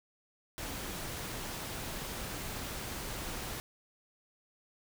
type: noise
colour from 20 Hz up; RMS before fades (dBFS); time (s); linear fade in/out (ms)
pink; -40; 0.58-3.6; 0
effects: none